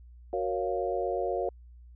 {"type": "chord", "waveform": "sine", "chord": "Gb major seventh", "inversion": "none", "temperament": "equal", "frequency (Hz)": [370, 466.2, 554.4, 698.5], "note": ["Gb4", "Bb4", "Db5", "F5"], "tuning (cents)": [0, 0, 0, 0], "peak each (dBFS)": -33, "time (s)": [0.33, 1.49], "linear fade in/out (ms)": 2, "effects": ["added 60 Hz sine -48 dBFS peak until 1.95 s"]}